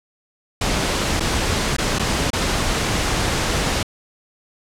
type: noise with dropouts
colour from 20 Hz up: pink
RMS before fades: -20 dBFS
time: 0.61-3.83 s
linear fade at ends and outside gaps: 5 ms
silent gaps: 1.198-1.204 / 1.767-1.783 / 1.987-1.994 / 2.304-2.331 s
effects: low-pass 8000 Hz 12 dB/octave